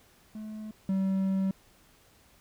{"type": "tone pair in turn", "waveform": "triangle", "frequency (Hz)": [215.4, 191.9], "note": ["A3", "G3"], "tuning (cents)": [-37, -37], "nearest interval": "major second", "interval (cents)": 200, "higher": "first", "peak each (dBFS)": [-35, -23], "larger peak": "second", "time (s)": [[0.35, 0.71], [0.89, 1.51]], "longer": "second", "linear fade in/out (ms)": 2, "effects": ["pink hiss -61 dBFS RMS until 2.4 s"]}